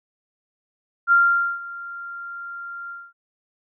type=tone with ADSR envelope; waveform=sine; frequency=1389 Hz; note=F6; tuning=10 cents flat; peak=-11 dBFS; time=1.07-3.13 s; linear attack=49 ms; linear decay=470 ms; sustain=-20 dB; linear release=230 ms; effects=none